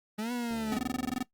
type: exponential two-way sweep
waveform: 40% pulse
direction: up then down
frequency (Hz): 207.7 to 246.8 to 210.5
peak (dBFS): -30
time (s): 0.18-0.78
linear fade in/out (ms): 10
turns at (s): 0.32
type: click train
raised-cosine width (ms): 2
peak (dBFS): -34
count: 47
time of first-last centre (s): 0.51-1.13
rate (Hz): 74.2
type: tone bursts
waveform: square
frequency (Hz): 253.1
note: B3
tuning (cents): +43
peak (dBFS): -29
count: 12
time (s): 0.72-1.227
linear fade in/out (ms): 2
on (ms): 23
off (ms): 21
effects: noise-tail reverb RT60 0.1 s tail -19 dB re dry + Opus 32 kbps